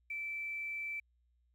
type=tone with quantisation; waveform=sine; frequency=2326 Hz; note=D7; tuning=17 cents flat; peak=-37 dBFS; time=0.1-1 s; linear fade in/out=5 ms; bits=11; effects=added 60 Hz sine -70 dBFS peak until 1.54 s